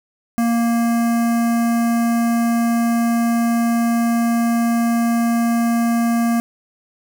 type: tone with notch filter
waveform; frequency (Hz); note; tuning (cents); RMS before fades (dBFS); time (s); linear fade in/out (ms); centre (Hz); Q
square; 233.1; A#3; 0; -17; 0.38-6.4; 0; 3600; 0.74
effects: none